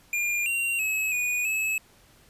square tone with pitch steps, 2408 / 2758 / 2575 / 2464 / 2589 Hz, D7 / F7 / E7 / D#7 / E7, +43 / -22 / -41 / -17 / -32 cents, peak -25 dBFS, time 0.13-1.78 s, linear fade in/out 2 ms, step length 330 ms, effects pink hiss -57 dBFS RMS until 2.29 s + resampled to 32000 Hz

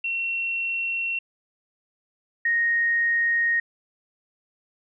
sine tone pair in turn, 2722 / 1864.5 Hz, F7 / A#6, -45 / 0 cents, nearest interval perfect fifth, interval 655 cents, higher first, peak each -24 / -19 dBFS, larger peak second, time 0.04-1.19 / 2.45-3.6 s, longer neither, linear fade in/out 5 ms, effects none

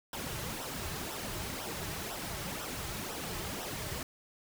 pink noise with flanger, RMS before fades -39 dBFS, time 0.13-4.03 s, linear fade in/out 2 ms, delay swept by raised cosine 0.44 to 4.24 ms, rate 2 Hz, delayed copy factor -0.65, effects none

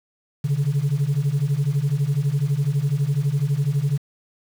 sine beating tone pair, 135.3 / 147.3 Hz, C#3 / D3, -42 / +6 cents, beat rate 12 Hz, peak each -20 / -19 dBFS, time 0.44-3.98 s, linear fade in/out 10 ms, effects tanh soft clip ceiling -15 dBFS + 7-bit

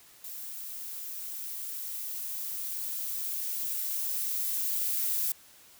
violet noise with level ramp, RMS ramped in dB -41 to -29 dBFS, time 0.24-5.32 s, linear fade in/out 2 ms, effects white hiss -56 dBFS RMS until 5.79 s

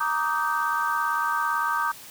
sine chord, Eb major seventh, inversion second, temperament just, 933.4 / 1166.7 / 1244.5 / 1555.6 Hz, Bb5 / D6 / Eb6 / G6, +2 / -12 / 0 / -14 cents, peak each -28 dBFS, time 0-1.92 s, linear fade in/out 10 ms, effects white hiss -44 dBFS RMS until 2.1 s

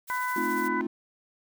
blue noise with tremolo, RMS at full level -41 dBFS, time 0.07-0.69 s, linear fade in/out 20 ms, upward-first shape sine, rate 14 Hz, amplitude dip 35%
harmonic tone, 500 Hz, B4, 21 cents sharp, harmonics 2 / 3 / 4, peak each -29 / -33 / -35 dBFS, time 0.1-0.81 s, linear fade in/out 0 ms
triangle chord, F dominant seventh, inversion first, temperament equal, 220 / 261.6 / 311.1 / 349.2 Hz, A3 / C4 / Eb4 / F4, 0 / 0 / 0 / 0 cents, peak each -33 / -32 / -32 / -30 dBFS, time 0.36-0.87 s, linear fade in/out 5 ms
effects none

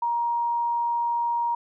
sine tone, 943 Hz, A#5, 20 cents sharp, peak -22 dBFS, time 0.02-1.55 s, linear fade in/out 5 ms, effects none

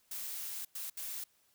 blue noise bursts at uneven times, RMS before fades -41 dBFS, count 3, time 0.11-0.65 / 0.75-0.9 / 0.97-1.24 s, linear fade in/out 5 ms, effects white hiss -71 dBFS RMS until 1.54 s

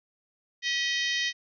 harmonic tone with a mistuned harmonic, 625 Hz, D#5, 8 cents sharp, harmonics 3 / 4 / 5 / 6 / 7 / 8 / 9 / 10, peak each -29 / -36 / -32 / -34 / -38 / -39 / -39 / -44 dBFS, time 0.62-1.33 s, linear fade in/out 50 ms, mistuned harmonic 3, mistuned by +55 cents, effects none

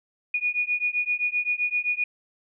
sine beating tone pair, 2452 / 2459.7 Hz, D#7 / D#7, -26 / -21 cents, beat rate 7.7 Hz, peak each -26 dBFS, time 0.34-2.04 s, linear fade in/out 5 ms, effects none

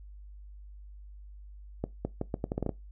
accelerating click train, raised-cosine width 2 ms, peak -17 dBFS, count 10, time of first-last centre 1.84-2.693 s, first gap 210 ms, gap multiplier 0.78, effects noise-tail reverb RT60 0.2 s tail -20 dB re dry + added 50 Hz sine -45 dBFS peak until 2.91 s

